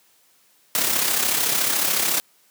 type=noise with amplitude modulation; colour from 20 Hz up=white; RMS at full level=-19 dBFS; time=0.75-2.2 s; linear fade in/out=0 ms; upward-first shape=sine; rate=33.8 Hz; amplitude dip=50%; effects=white hiss -59 dBFS RMS until 2.5 s + high-pass 150 Hz 12 dB/octave